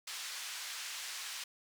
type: band-pass noise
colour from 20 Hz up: white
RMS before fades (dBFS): -43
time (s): 0.07-1.44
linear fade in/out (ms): 5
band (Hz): 1300 to 6400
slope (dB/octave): 12
effects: none